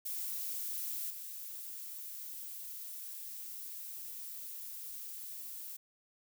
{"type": "noise with level steps", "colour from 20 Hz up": "violet", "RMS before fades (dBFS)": [-39, -45], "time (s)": [0.05, 5.77], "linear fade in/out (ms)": 10, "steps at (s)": 1.1, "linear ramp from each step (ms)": 5, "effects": []}